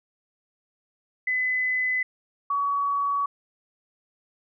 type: tone pair in turn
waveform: sine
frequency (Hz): 2014 / 1130.3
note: B6 / C#6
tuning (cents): +33 / +33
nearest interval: minor seventh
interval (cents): 1000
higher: first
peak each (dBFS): -22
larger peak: neither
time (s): 1.27-2.03 / 2.5-3.26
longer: neither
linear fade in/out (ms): 5
effects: none